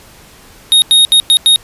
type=tone bursts at uneven times; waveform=square; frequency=3731 Hz; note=A#7; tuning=1 cent sharp; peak=-5 dBFS; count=5; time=0.72-0.82 / 0.91-1.05 / 1.12-1.2 / 1.3-1.37 / 1.46-1.56 s; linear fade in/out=0 ms; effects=pink hiss -40 dBFS RMS until 1.63 s + resampled to 32000 Hz